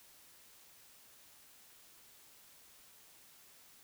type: silence
effects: white hiss -61 dBFS RMS until 3.83 s